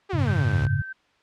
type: exponential sweep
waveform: sawtooth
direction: down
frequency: 415.3 to 58.27 Hz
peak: -23 dBFS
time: 0.09-0.68 s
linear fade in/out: 20 ms
type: chord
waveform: sine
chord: F# suspended second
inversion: none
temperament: just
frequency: 92.5 / 104.06 / 138.75 Hz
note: F#2 / G#2 / C#3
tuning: 0 / +4 / +2 cents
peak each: -27 / -24 / -24 dBFS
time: 0.13-0.82 s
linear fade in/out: 10 ms
type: noise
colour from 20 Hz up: white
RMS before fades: -36 dBFS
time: 0.18-0.66 s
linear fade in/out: 10 ms
type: tone with tremolo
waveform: sine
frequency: 1550 Hz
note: G6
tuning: 20 cents flat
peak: -31 dBFS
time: 0.27-0.93 s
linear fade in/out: 10 ms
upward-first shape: triangle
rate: 9.7 Hz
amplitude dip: 35%
effects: white hiss -62 dBFS RMS until 1.22 s + low-pass 3000 Hz 12 dB/octave